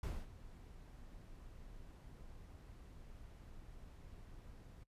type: noise with ADSR envelope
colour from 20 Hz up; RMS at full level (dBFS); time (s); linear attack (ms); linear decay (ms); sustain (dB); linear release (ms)
brown; -39; 0.03-4.84; 3; 230; -16; 13
effects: noise-tail reverb RT60 0.1 s tail -19 dB re dry + resampled to 32000 Hz